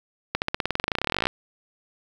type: accelerating click train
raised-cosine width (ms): 0.3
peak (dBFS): -7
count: 27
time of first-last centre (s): 0.35-1.27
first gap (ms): 69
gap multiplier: 0.94
effects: 7-bit